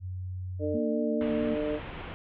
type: tone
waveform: sine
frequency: 92 Hz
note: F#2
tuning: 9 cents flat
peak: -33 dBFS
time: 0-0.79 s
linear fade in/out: 50 ms
type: harmonic tone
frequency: 150 Hz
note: D3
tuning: 37 cents sharp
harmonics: 2 / 3 / 4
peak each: -32 / -32 / -32 dBFS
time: 0.59-1.8 s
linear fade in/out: 50 ms
type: tone with vibrato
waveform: sine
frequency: 233.1 Hz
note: A#3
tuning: in tune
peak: -29 dBFS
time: 0.74-1.55 s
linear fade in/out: 5 ms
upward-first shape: triangle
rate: 4.6 Hz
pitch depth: 42 cents each way
type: low-pass noise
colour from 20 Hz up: pink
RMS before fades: -40 dBFS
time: 1.21-2.14 s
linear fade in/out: 0 ms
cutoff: 3200 Hz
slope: 48 dB/octave
effects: none